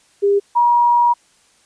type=tone pair in turn; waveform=sine; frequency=402 / 956.1 Hz; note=G4 / A#5; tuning=+44 / +44 cents; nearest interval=octave + minor third; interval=1500 cents; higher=second; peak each=-11 / -10 dBFS; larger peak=second; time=0.22-0.4 / 0.55-1.14 s; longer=second; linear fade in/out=20 ms; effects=white hiss -55 dBFS RMS until 1.65 s + resampled to 22050 Hz

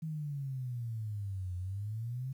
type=exponential two-way sweep; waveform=sine; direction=down then up; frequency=161.6 to 88.7 to 135.1 Hz; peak=-35 dBFS; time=0.02-2.33 s; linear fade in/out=10 ms; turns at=1.56 s; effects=11-bit

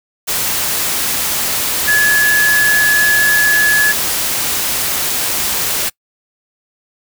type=tone in noise; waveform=sine; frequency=1701 Hz; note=G#6; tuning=41 cents sharp; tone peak=-9 dBFS; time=1.87-3.93 s; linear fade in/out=20 ms; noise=white; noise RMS=-17 dBFS; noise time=0.27-5.9 s; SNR=+5 dB; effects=noise-tail reverb RT60 0.1 s tail -25 dB re dry

